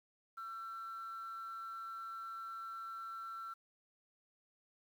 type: tone with amplitude modulation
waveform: sine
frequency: 1346 Hz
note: E6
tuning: 36 cents sharp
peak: -39 dBFS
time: 0.37-3.54 s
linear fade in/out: 10 ms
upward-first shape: sine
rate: 212 Hz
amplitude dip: 50%
effects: tanh soft clip ceiling -40 dBFS + 11-bit